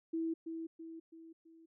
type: tone with echo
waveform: sine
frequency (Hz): 326.9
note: E4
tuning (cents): -14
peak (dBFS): -33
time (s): 0.13-0.34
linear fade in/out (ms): 10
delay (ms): 330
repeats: 4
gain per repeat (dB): -6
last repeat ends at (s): 1.66
effects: none